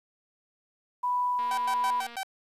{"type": "tone with tremolo", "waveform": "sine", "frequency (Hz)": 987.8, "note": "B5", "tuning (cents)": 0, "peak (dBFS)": -24, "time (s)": [1.03, 2.01], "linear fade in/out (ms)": 10, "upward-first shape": "sine", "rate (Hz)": 1.5, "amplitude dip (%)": 25}
{"type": "click train", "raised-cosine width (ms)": 0.3, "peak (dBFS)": -30, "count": 182, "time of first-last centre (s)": [1.39, 2.157], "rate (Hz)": 236}
{"type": "tone bursts", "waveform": "sawtooth", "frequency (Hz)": 770, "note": "G5", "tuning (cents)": -31, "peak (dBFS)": -27, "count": 5, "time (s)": [1.51, 2.232], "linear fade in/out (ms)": 2, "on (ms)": 66, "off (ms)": 98}
{"effects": ["resampled to 32000 Hz", "10-bit"]}